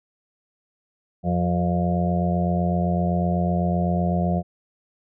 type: harmonic tone with a mistuned harmonic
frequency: 87.9 Hz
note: F2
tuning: 12 cents sharp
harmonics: 1 / 2 / 4 / 5 / 6 / 7 / 8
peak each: -26 / -21 / -34 / -37 / -34 / -31 / -28 dBFS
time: 1.23-4.43 s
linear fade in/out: 50 ms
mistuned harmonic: 4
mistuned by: +31 cents
effects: none